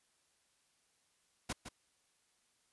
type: noise with echo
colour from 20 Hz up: pink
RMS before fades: -38 dBFS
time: 1.49-1.53 s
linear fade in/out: 10 ms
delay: 160 ms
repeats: 1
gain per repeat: -9 dB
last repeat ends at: 1.69 s
effects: white hiss -75 dBFS RMS until 2.72 s + resampled to 24000 Hz